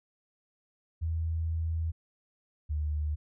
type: tone pair in turn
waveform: sine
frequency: 81.5 / 75.36 Hz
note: E2 / D2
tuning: -19 / +45 cents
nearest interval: minor second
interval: 136 cents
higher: first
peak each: -28 dBFS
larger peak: neither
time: 1.01-1.92 / 2.69-3.16 s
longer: first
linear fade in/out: 20 ms
effects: none